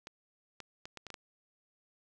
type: clicks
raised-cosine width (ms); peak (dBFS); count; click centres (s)
0.2; -27; 7; 0.071 / 0.603 / 0.855 / 0.973 / 1.067 / 1.103 / 1.142
effects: none